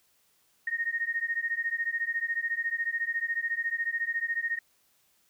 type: beating tone pair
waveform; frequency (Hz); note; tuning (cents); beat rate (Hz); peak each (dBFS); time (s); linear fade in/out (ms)
sine; 1849 / 1863; A#6 / A#6; -15 / -2; 14; -31; 0.67-4.59; 5
effects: white hiss -68 dBFS RMS until 5.29 s